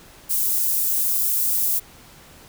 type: high-pass noise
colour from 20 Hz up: white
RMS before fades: -21 dBFS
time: 0.29-1.8 s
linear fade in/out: 20 ms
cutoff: 11000 Hz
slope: 12 dB/octave
effects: pink hiss -47 dBFS RMS until 2.48 s